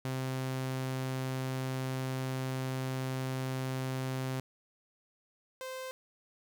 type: tone pair in turn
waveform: sawtooth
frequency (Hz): 130.81 / 519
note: C3 / C5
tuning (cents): 0 / -14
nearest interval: 2 octaves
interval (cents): 2386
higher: second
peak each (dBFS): -29 / -35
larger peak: first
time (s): 0.05-4.4 / 5.61-5.91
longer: first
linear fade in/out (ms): 0
effects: 11-bit